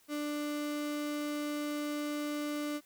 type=tone; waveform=35% pulse; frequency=295.3 Hz; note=D4; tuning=10 cents sharp; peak=-32 dBFS; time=0.08-2.81 s; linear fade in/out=50 ms; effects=white hiss -65 dBFS RMS until 2.85 s